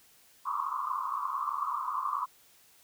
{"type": "band-pass noise", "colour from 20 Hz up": "white", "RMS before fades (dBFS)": -33, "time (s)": [0.45, 2.26], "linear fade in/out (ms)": 20, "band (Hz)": [1000, 1200], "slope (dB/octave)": 96, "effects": ["white hiss -61 dBFS RMS until 2.83 s"]}